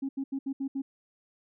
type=tone bursts at uneven times; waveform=sine; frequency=271.6 Hz; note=C#4; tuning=35 cents flat; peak=-28 dBFS; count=6; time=0.02-0.09 / 0.17-0.24 / 0.32-0.39 / 0.46-0.53 / 0.6-0.68 / 0.75-0.82 s; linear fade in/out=10 ms; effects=tanh soft clip ceiling -25 dBFS